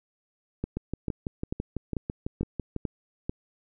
two click trains, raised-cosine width 3 ms, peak -17 / -16 dBFS, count 13 / 7, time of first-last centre 0.77-2.763 / 0.64-3.295 s, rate 6.02 / 2.26 Hz, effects none

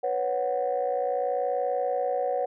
sine chord, B suspended second, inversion none, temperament equal, 493.9 / 554.4 / 740 Hz, B4 / C#5 / F#5, 0 / 0 / 0 cents, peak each -28 / -28 / -28 dBFS, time 0.03-2.46 s, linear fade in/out 10 ms, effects tanh soft clip ceiling -17 dBFS

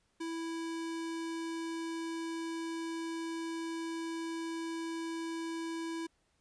square tone, 329.6 Hz, E4, in tune, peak -37 dBFS, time 0.2-6.07 s, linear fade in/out 10 ms, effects pink hiss -75 dBFS RMS until 6.4 s + resampled to 22050 Hz

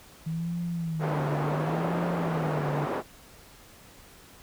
sine tone with vibrato, 159 Hz, D#3, 38 cents sharp, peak -28 dBFS, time 0.26-2.86 s, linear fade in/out 10 ms, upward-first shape sine, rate 0.7 Hz, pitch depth 140 cents each way
pink band-pass noise, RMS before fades -31 dBFS, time 0.99-3.03 s, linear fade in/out 50 ms, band 310 to 1000 Hz, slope 12 dB/octave
effects pink hiss -52 dBFS RMS until 4.42 s

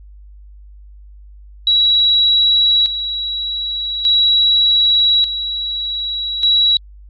sine tone with tremolo, 3893 Hz, B7, 26 cents flat, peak -9 dBFS, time 1.67-6.77 s, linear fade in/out 2 ms, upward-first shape square, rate 0.42 Hz, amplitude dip 65%, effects added 50 Hz sine -36 dBFS peak until 7.09 s + MP3 64 kbps

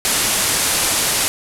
white low-pass noise, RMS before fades -18 dBFS, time 0.05-1.28 s, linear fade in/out 0 ms, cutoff 12000 Hz, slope 48 dB/octave, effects none

